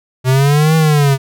square linear two-way sweep, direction up then down, 126.5 to 161.2 to 133.3 Hz, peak -9 dBFS, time 0.24-1.18 s, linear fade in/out 50 ms, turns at 0.76 s, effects none

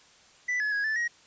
triangle tone with pitch steps, 1982 / 1704 / 1656 / 1753 / 1890 Hz, B6 / G#6 / G#6 / A6 / A#6, +6 / +44 / -5 / -7 / +23 cents, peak -24 dBFS, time 0.48-1.08 s, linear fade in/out 10 ms, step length 120 ms, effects white hiss -57 dBFS RMS until 1.26 s + resampled to 16000 Hz

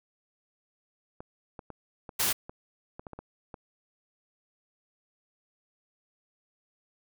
clicks, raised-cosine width 1 ms, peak -27 dBFS, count 10, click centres 1.205 / 1.592 / 1.703 / 2.092 / 2.495 / 2.995 / 3.068 / 3.133 / 3.19 / 3.542 s
white noise, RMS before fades -27 dBFS, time 2.19-2.33 s, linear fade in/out 10 ms
effects none

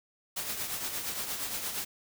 white noise with tremolo, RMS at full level -33 dBFS, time 0.36-1.85 s, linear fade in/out 10 ms, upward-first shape triangle, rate 8.6 Hz, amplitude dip 55%, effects none

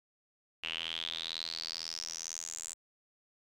sawtooth tone with band-pass filter sweep, 82.1 Hz, E2, 6 cents flat, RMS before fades -40 dBFS, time 0.63-2.74 s, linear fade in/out 10 ms, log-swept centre 2800 to 7700 Hz, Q 8.1, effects none

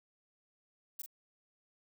violet noise with echo, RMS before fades -41 dBFS, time 0.99-1.02 s, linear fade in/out 5 ms, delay 42 ms, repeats 1, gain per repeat -6 dB, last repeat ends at 1.062 s, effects none

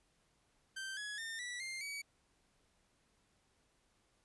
sawtooth tone with pitch steps, 1560 / 1681.7 / 1812.8 / 1954.2 / 2107 / 2271 Hz, G6 / G#6 / A#6 / B6 / C7 / C#7, -9 / +21 / -49 / -19 / +12 / +41 cents, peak -38 dBFS, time 0.76-2.02 s, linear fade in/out 10 ms, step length 210 ms, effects pink hiss -75 dBFS RMS until 4.24 s + resampled to 24000 Hz

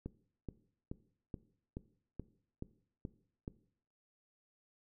click train, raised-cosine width 3 ms, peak -28 dBFS, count 9, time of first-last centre 0.06-3.479 s, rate 2.34 Hz, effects noise-tail reverb RT60 0.6 s tail -18 dB re dry

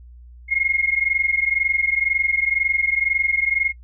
sine tone pair together, 2138 / 2160 Hz, C7 / C#7, +37 / -45 cents, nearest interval unison, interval 18 cents, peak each -20 dBFS, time 0.48-3.73 s, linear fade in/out 50 ms, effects noise-tail reverb RT60 0.1 s tail -23 dB re dry + added 60 Hz sine -40 dBFS peak until 3.83 s

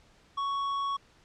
sine tone with tanh clipping, 1113 Hz, C#6, 7 cents sharp, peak -30 dBFS, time 0.37-0.97 s, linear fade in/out 10 ms, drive 9 dB, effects pink hiss -61 dBFS RMS until 1.24 s + low-pass 6000 Hz 12 dB/octave

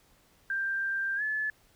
sine tone with pitch glide, 1582 to 1725.2 Hz, G6 to A6, +15 to -35 cents, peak -28 dBFS, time 0.5-1.5 s, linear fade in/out 2 ms, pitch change +150 cents, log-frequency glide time 1.16-1.22 s, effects pink hiss -64 dBFS RMS until 1.75 s

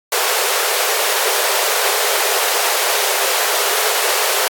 pink high-pass noise, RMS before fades -17 dBFS, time 0.12-4.48 s, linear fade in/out 2 ms, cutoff 390 Hz, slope 96 dB/octave, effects AAC 64 kbps

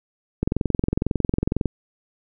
click train, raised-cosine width 3 ms, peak -7 dBFS, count 28, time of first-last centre 0.43-1.657 s, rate 22 Hz, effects none

